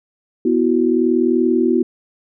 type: chord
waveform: sine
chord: B suspended fourth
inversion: none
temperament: equal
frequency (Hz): 246.9 / 329.6 / 370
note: B3 / E4 / F#4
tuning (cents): 0 / 0 / 0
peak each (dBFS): -17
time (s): 0.45-1.83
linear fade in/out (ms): 5
effects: none